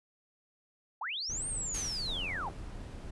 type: linear two-way sweep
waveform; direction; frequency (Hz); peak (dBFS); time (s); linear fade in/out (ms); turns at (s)
sine; up then down; 723 to 8870 to 723; -34; 1.01-2.49; 5; 1.47
type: noise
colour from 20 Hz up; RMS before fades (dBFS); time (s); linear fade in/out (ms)
brown; -42; 1.29-3.11; 10
type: noise with exponential decay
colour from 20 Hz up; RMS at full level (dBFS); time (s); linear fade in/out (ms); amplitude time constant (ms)
white; -38; 1.74-2.66; 5; 200
type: click train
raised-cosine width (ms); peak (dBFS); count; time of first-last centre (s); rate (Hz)
1; -34; 40; 2.08-2.51; 90.7
effects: resampled to 24000 Hz